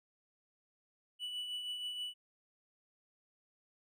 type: tone with tremolo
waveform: triangle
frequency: 2960 Hz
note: F#7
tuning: in tune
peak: -35 dBFS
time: 1.19-2.14 s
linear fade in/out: 50 ms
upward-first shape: triangle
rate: 6.3 Hz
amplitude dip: 45%
effects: none